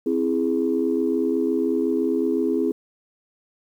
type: chord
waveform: sine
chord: C augmented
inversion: none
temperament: equal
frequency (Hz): 261.6 / 329.6 / 415.3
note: C4 / E4 / G#4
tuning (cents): 0 / 0 / 0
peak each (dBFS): -23 / -23 / -23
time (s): 0.06-2.72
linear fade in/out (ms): 5
effects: tanh soft clip ceiling -10 dBFS + 9-bit